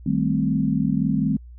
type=chord; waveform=sine; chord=A half-diminished seventh; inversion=second; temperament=equal; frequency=155.56 / 196 / 220 / 261.6 Hz; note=Eb3 / G3 / A3 / C4; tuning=0 / 0 / 0 / 0 cents; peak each=-24 dBFS; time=0.06-1.37 s; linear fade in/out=5 ms; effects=added 60 Hz sine -39 dBFS peak until 1.58 s